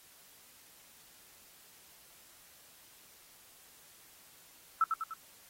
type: tone with echo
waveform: sine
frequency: 1318.5 Hz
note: E6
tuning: in tune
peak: -23 dBFS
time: 4.81-4.84 s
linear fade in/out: 2 ms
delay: 99 ms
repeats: 3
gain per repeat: -5 dB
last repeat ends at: 5.137 s
effects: white hiss -59 dBFS RMS until 5.49 s + AAC 48 kbps